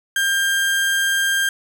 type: tone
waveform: 35% pulse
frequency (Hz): 1596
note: G6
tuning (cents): +31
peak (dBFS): -15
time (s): 0.16-1.49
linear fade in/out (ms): 2
effects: none